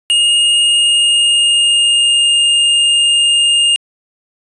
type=tone with pitch glide; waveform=square; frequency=2848 to 2825 Hz; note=F7 to F7; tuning=+33 to +19 cents; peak=-9 dBFS; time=0.1-3.76 s; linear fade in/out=0 ms; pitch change=-14 cents; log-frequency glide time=0.62-2.35 s; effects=resampled to 22050 Hz